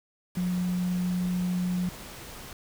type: tone in noise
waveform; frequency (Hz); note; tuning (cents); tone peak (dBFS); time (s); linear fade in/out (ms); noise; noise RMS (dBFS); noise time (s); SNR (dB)
sine; 180; F#3; -47; -25; 0.37-1.89; 2; pink; -43; 0.35-2.53; +15
effects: none